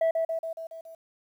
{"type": "tone with echo", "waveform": "sine", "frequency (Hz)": 654, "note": "E5", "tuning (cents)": -14, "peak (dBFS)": -18, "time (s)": [0.01, 0.11], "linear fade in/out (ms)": 5, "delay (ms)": 140, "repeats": 6, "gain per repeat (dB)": -4, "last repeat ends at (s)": 0.95, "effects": ["tanh soft clip ceiling -20 dBFS", "10-bit"]}